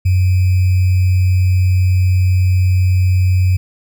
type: tone with sample-and-hold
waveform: sine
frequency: 92 Hz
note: F#2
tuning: 9 cents flat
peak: -9 dBFS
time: 0.05-3.57 s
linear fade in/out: 10 ms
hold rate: 2450 Hz
effects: none